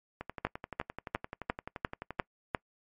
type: two click trains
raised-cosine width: 0.5 ms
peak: -13 / -23 dBFS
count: 7 / 24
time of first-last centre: 0.45-2.548 / 0.21-2.193 s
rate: 2.86 / 11.6 Hz
effects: noise-tail reverb RT60 0.1 s tail -24 dB re dry + MP3 64 kbps